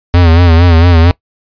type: tone with vibrato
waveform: square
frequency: 84.9 Hz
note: F2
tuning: 48 cents flat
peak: -4 dBFS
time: 0.14-1.11 s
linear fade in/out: 0 ms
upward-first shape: sine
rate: 4.4 Hz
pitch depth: 80 cents each way
effects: noise-tail reverb RT60 0.1 s tail -21 dB re dry + resampled to 11025 Hz